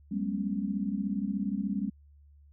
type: tone cluster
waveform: sine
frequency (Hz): 188.8 / 205.6 / 238.9 / 272.3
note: F#3 / G#3 / A#3 / C#4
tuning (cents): +35 / -17 / +43 / -31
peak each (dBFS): -35 / -31 / -39 / -36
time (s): 0.11-1.9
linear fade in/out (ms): 10
effects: added 72 Hz sine -54 dBFS peak until 2.52 s